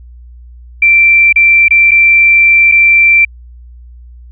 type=tone with dropouts; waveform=sine; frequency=2349 Hz; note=D7; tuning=in tune; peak=-3 dBFS; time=0.82-3.25 s; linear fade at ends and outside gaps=5 ms; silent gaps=1.327-1.359 / 1.683-1.707 / 1.91-1.915 / 2.716-2.72 s; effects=added 60 Hz sine -31 dBFS peak until 4.31 s